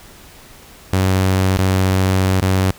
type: tone with dropouts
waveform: sawtooth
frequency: 94.4 Hz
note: F#2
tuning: 35 cents sharp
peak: -9 dBFS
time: 0.93-2.71 s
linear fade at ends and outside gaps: 0 ms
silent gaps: 1.571-1.588 / 2.404-2.421 s
effects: pink hiss -42 dBFS RMS until 2.78 s